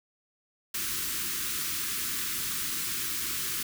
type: band-stop noise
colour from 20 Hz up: white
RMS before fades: -32 dBFS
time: 0.74-3.63 s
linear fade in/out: 5 ms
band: 400 to 1100 Hz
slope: 48 dB/octave
effects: none